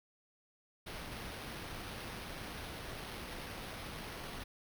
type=noise with sample-and-hold; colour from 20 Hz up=pink; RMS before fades=-45 dBFS; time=0.86-4.44 s; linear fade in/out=10 ms; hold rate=7350 Hz; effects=none